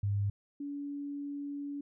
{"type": "tone pair in turn", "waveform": "sine", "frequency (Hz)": [101.1, 285.3], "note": ["G#2", "C#4"], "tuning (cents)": [-46, 50], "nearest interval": "octave + tritone", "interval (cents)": 1796, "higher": "second", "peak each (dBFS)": [-28, -36], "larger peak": "first", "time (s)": [[0.03, 0.3], [0.6, 1.81]], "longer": "second", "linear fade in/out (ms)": 5, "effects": []}